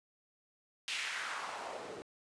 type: noise with band-pass filter sweep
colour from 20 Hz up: white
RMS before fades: -41 dBFS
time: 0.88-2.02 s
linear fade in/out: 0 ms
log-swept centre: 2900 to 370 Hz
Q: 2.1
effects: resampled to 22050 Hz